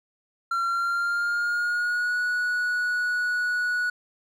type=tone with pitch glide; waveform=triangle; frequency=1368 to 1466.2 Hz; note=F6 to F#6; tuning=-36 to -16 cents; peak=-21 dBFS; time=0.51-3.9 s; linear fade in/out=5 ms; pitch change=+120 cents; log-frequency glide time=0.63-2.19 s; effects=none